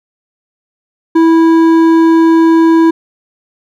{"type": "tone with hard clipping", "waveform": "triangle", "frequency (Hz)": 327.7, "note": "E4", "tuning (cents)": -10, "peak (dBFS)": -6, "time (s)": [1.15, 2.91], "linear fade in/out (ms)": 10, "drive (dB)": 12, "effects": []}